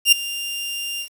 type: tone with ADSR envelope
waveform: sawtooth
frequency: 2794 Hz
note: F7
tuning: in tune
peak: -4 dBFS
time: 0.05-1.09 s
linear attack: 72 ms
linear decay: 7 ms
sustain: -18 dB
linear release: 87 ms
effects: 7-bit